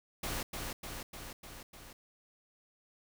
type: noise with echo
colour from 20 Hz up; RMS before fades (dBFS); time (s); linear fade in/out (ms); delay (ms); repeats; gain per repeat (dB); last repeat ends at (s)
pink; -37; 0.23-0.43; 5; 300; 5; -3; 1.93
effects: none